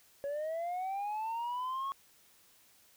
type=linear sweep; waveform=sine; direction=up; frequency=554.4 to 1105 Hz; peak=-31 dBFS; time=0.24-1.92 s; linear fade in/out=0 ms; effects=tanh soft clip ceiling -33 dBFS + white hiss -64 dBFS RMS until 2.96 s